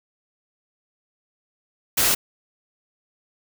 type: noise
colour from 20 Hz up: white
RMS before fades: -19 dBFS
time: 1.97-2.15 s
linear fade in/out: 10 ms
effects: none